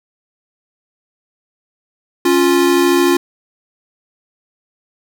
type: tone pair together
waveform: square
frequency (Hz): 277.2 / 350.4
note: C#4 / F4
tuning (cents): 0 / +6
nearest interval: major third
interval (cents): 406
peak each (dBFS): -16 / -12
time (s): 2.25-3.17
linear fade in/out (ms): 5
effects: 8-bit